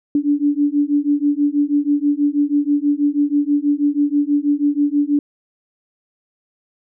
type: beating tone pair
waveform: sine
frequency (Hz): 286.9 / 293.1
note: D4 / D4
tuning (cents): -40 / -3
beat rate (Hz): 6.2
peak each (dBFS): -17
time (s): 0.15-5.19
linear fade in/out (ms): 2
effects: none